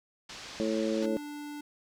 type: low-pass noise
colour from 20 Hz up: white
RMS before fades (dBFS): -45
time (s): 0.29-1.06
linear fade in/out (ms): 5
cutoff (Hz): 5800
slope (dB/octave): 24
type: harmonic tone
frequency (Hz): 110.2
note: A2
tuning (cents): +3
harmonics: 2 / 3 / 4 / 5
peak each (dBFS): -32 / -32 / -34 / -33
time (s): 0.6-1.17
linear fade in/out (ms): 0
type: tone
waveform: square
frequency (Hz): 293.7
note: D4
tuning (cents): 0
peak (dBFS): -39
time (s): 1.02-1.61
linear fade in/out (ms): 5
effects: none